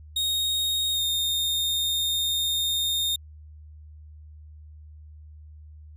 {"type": "tone with pitch glide", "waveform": "40% pulse", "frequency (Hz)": [3729, 3669], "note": ["A#7", "A#7"], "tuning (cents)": [0, -28], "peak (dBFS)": -22, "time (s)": [0.16, 3.16], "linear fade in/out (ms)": 5, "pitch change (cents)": -28, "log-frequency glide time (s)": [0.92, 1.02], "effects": ["added 76 Hz sine -43 dBFS peak until 5.96 s"]}